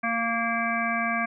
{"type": "harmonic tone with a mistuned harmonic", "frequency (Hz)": 231.3, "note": "A#3", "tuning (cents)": -13, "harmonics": [1, 3, 5, 7, 9, 10], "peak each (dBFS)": [-31, -30, -30, -30, -35, -31], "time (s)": [0.03, 1.26], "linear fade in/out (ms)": 10, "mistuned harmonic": 1, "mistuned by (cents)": -15, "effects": []}